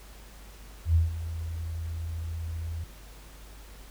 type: tone with ADSR envelope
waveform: sine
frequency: 82.41 Hz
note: E2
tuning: in tune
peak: -17 dBFS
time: 0.85-2.84 s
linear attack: 100 ms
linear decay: 150 ms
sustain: -14 dB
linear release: 5 ms
effects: added 50 Hz sine -46 dBFS peak until 3.9 s + pink hiss -52 dBFS RMS until 3.9 s